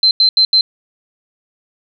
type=tone bursts at uneven times; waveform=sine; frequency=4100 Hz; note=C8; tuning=36 cents flat; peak=-7 dBFS; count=4; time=0.03-0.11 / 0.2-0.29 / 0.37-0.45 / 0.53-0.61 s; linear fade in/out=2 ms; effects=none